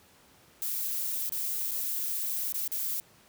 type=noise with dropouts; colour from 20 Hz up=violet; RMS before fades=-32 dBFS; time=0.62-3 s; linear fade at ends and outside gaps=0 ms; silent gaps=1.293-1.322 / 1.71-1.716 / 2.523-2.544 / 2.677-2.718 s; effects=pink hiss -59 dBFS RMS until 3.28 s + high-pass 80 Hz 12 dB/octave